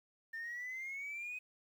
sine exponential sweep, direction up, 1793 to 2525 Hz, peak -39 dBFS, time 0.33-1.39 s, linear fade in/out 10 ms, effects tanh soft clip ceiling -38 dBFS + 11-bit

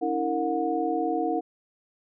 sine tone cluster, 283.7 / 323.8 / 460.6 / 726 Hz, C#4 / E4 / A#4 / F#5, +40 / -31 / -21 / -33 cents, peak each -32 / -28 / -30 / -28 dBFS, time 0.01-1.41 s, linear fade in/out 20 ms, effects none

